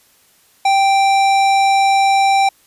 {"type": "tone with hard clipping", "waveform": "sine", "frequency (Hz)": 784, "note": "G5", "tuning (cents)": 0, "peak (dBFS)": -12, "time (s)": [0.65, 2.49], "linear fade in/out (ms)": 5, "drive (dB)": 15, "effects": ["white hiss -53 dBFS RMS until 2.66 s", "resampled to 32000 Hz"]}